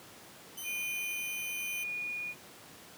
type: tone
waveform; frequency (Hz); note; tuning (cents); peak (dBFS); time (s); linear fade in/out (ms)
5% pulse; 3049; G7; -49; -31; 0.57-1.84; 10
type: tone with tremolo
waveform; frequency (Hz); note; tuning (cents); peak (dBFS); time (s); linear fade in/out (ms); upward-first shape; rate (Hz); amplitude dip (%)
sine; 2445; D#7; -31; -34; 0.63-2.35; 50; sine; 0.94; 25
effects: pink hiss -52 dBFS RMS until 2.97 s + high-pass 150 Hz 12 dB/octave